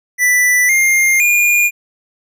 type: tone with pitch steps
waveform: square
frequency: 1980 / 2116 / 2424 Hz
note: B6 / C7 / D#7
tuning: +4 / +19 / -46 cents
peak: -10 dBFS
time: 0.18-1.71 s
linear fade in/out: 50 ms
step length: 510 ms
effects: none